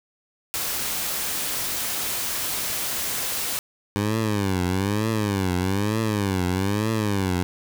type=noise; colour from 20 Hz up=white; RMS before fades=-27 dBFS; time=0.54-3.59 s; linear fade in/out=0 ms
type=tone with vibrato; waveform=15% pulse; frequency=100 Hz; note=G2; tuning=35 cents sharp; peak=-15 dBFS; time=3.96-7.43 s; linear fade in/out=0 ms; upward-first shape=triangle; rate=1.1 Hz; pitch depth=210 cents each way
effects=none